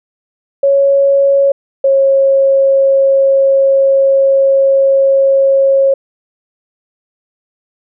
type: tone pair in turn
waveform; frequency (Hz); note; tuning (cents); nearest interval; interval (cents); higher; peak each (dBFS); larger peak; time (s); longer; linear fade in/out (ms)
sine; 554.4 / 544.2; C#5 / C#5; 0 / -32; unison; 32; first; -6; neither; 0.63-1.52 / 1.84-5.94; second; 5
effects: none